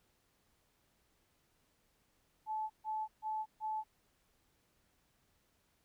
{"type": "tone bursts", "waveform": "sine", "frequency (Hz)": 867, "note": "A5", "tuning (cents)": -26, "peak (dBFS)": -35, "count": 4, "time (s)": [2.46, 3.84], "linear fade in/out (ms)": 50, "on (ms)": 240, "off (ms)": 140, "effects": ["pink hiss -75 dBFS RMS until 5.84 s"]}